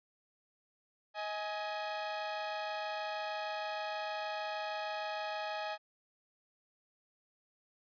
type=tone pair together; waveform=sawtooth; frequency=632.1 / 834 Hz; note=D#5 / G#5; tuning=+27 / +7 cents; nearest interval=perfect fourth; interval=480 cents; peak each=-36 / -35 dBFS; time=1.14-5.78 s; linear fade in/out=50 ms; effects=resampled to 11025 Hz